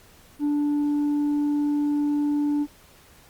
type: tone with tanh clipping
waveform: triangle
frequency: 292.5 Hz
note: D4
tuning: 7 cents flat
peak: -21 dBFS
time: 0.39-2.67 s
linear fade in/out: 50 ms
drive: 7 dB
effects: pink hiss -53 dBFS RMS until 3.29 s + Opus 48 kbps